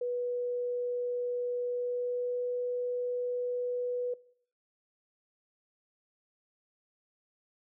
sine tone with pitch glide, 489.3 to 492.1 Hz, B4 to B4, -16 to -6 cents, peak -30 dBFS, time 0.01-4.14 s, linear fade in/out 5 ms, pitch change +10 cents, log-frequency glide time 1.66-2.43 s, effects noise-tail reverb RT60 0.6 s tail -21 dB re dry

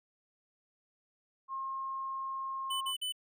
sine tone, 1071 Hz, C6, 40 cents sharp, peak -35 dBFS, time 1.48-2.94 s, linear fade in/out 50 ms
square tone bursts, 3000 Hz, F#7, 23 cents sharp, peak -34 dBFS, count 3, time 2.7-3.124 s, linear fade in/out 10 ms, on 110 ms, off 47 ms
effects none

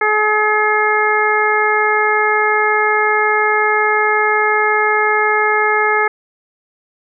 harmonic tone, 425.5 Hz, G#4, 42 cents sharp, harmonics 1 / 2 / 3 / 4 / 5, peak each -18 / -18 / -18 / -18 / -18 dBFS, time 0.01-6.08 s, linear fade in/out 5 ms, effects none

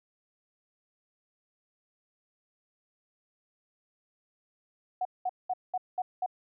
sine tone bursts, 736 Hz, F#5, 9 cents flat, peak -27 dBFS, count 6, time 5.01-6.262 s, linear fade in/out 5 ms, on 42 ms, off 200 ms, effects none

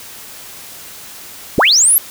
sine linear sweep, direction up, 130 to 11900 Hz, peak -7 dBFS, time 1.58-1.98 s, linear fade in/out 0 ms, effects white hiss -34 dBFS RMS until 2.1 s

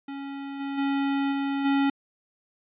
square tone with level steps, 277.2 Hz, C#4, in tune, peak -34 / -30 / -24 / -26 / -21 dBFS, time 0.08-1.9 s, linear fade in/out 5 ms, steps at 0.59 / 0.77 / 1.31 / 1.64 s, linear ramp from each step 20 ms, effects resampled to 8000 Hz

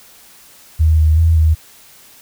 sine tone with pitch steps, 79.1 / 78.1 / 81.9 / 79.1 Hz, D#2 / D#2 / E2 / D#2, +29 / +7 / -11 / +29 cents, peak -8 dBFS, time 0.79-1.55 s, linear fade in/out 20 ms, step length 190 ms, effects white hiss -44 dBFS RMS until 2.21 s

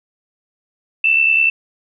sine tone with amplitude modulation, 2663 Hz, E7, 17 cents sharp, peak -8 dBFS, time 1.04-1.5 s, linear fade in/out 5 ms, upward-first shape sine, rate 70.1 Hz, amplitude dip 60%, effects none

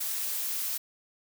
blue noise, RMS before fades -32 dBFS, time 0-0.78 s, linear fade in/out 10 ms, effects none

